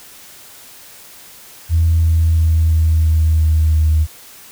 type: tone with pitch steps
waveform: sine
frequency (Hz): 82.41 / 81.65 / 80.9 / 80.16 / 79.42 / 78.69 / 77.96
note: E2 / E2 / E2 / E2 / D#2 / D#2 / D#2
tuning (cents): 0 / -16 / -32 / -48 / +36 / +20 / +4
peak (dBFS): -9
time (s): 1.69-4.07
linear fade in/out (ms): 50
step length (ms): 340
effects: tanh soft clip ceiling -5 dBFS + white hiss -40 dBFS RMS until 4.51 s